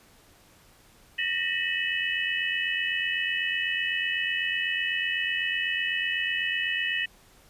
sine tone cluster, 1828 / 1916 / 2580 / 2965 Hz, A#6 / A#6 / E7 / F#7, -34 / +47 / -38 / +3 cents, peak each -31 dBFS, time 1.18-7.06 s, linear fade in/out 10 ms, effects pink hiss -57 dBFS RMS until 7.49 s + resampled to 32000 Hz

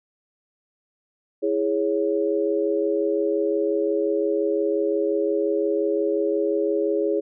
sine chord, C# minor, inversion first, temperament equal, 329.6 / 415.3 / 554.4 Hz, E4 / G#4 / C#5, 0 / 0 / 0 cents, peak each -25 / -22 / -26 dBFS, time 1.42-7.21 s, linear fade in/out 20 ms, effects none

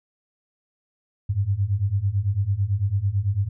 sine beating tone pair, 94.6 / 103.6 Hz, F#2 / G#2, +39 / -4 cents, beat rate 9 Hz, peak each -24 / -22 dBFS, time 1.29-3.49 s, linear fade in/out 10 ms, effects none

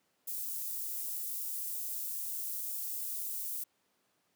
white high-pass noise, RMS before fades -38 dBFS, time 0.27-3.64 s, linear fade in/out 10 ms, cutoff 11000 Hz, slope 12 dB/octave, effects pink hiss -75 dBFS RMS until 4.35 s + high-pass 200 Hz 12 dB/octave

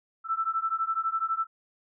sine beating tone pair, 1320 / 1332 Hz, E6 / E6, +2 / +18 cents, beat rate 12 Hz, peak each -29 dBFS, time 0.24-1.47 s, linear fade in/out 50 ms, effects none

